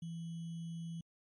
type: tone with sample-and-hold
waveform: sine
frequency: 166.3 Hz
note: E3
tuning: 16 cents sharp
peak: -40 dBFS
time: 0.02-1.01 s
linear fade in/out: 5 ms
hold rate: 3150 Hz
effects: MP3 48 kbps